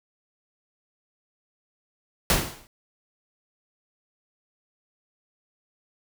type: noise with exponential decay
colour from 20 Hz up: pink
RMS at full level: -17 dBFS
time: 2.3-2.67 s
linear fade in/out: 1 ms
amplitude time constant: 80 ms
effects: none